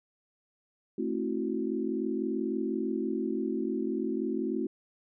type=chord; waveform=sine; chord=F# half-diminished seventh; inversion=first; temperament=equal with one note detuned; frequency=220 / 266 / 329.6 / 370 Hz; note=A3 / C4 / E4 / F#4; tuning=0 / +29 / 0 / 0 cents; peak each=-34 dBFS; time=0.98-4.67 s; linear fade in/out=5 ms; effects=none